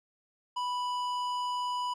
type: tone with tanh clipping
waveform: sine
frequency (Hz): 987.8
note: B5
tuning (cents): 0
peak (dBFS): -32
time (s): 0.56-1.94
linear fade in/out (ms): 10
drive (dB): 13
effects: none